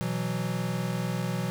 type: chord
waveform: square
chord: B suspended fourth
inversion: none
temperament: equal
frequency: 123.47 / 164.81 / 185 Hz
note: B2 / E3 / F#3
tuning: 0 / 0 / 0 cents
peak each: -33 dBFS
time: 0.01-1.5 s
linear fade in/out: 0 ms
effects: none